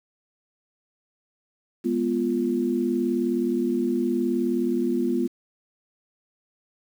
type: chord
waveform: sine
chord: F diminished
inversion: first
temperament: equal with one note detuned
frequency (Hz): 207.7 / 246.9 / 346.8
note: Ab3 / Cb4 / F4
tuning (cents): 0 / 0 / -12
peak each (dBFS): -29 / -24 / -25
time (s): 1.84-5.28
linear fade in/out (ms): 20
effects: 8-bit